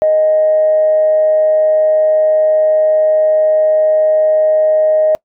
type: tone with amplitude modulation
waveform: sine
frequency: 622.3 Hz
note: D#5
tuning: in tune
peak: -6 dBFS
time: 0.02-5.15 s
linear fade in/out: 0 ms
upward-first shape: sine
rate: 185 Hz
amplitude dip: 25%
effects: noise-tail reverb RT60 0.1 s tail -24 dB re dry + tanh soft clip ceiling -2 dBFS